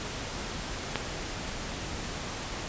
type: click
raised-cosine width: 0.3 ms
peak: -11 dBFS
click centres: 0.957 s
effects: pink hiss -36 dBFS RMS until 2.68 s + resampled to 16000 Hz